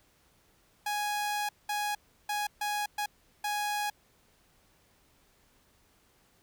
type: tone bursts at uneven times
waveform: sawtooth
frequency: 830.6 Hz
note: G#5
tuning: in tune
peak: -26 dBFS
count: 6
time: 0.86-1.49 / 1.69-1.95 / 2.29-2.47 / 2.61-2.86 / 2.98-3.06 / 3.44-3.9 s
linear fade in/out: 5 ms
effects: pink hiss -66 dBFS RMS until 6.42 s